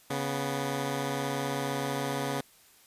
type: tone pair together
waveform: 10% pulse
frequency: 139 / 247.1 Hz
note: C#3 / B3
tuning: +5 / +1 cents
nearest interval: minor seventh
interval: 996 cents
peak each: -23 / -26 dBFS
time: 0.1-2.41 s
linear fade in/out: 5 ms
effects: white hiss -59 dBFS RMS until 2.86 s + resampled to 32000 Hz